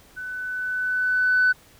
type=tone with level ramp; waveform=sine; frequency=1500 Hz; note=F#6; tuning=23 cents sharp; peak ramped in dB=-31 to -13 dBFS; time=0.16-1.53 s; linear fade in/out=20 ms; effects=tanh soft clip ceiling -12 dBFS + pink hiss -53 dBFS RMS until 1.79 s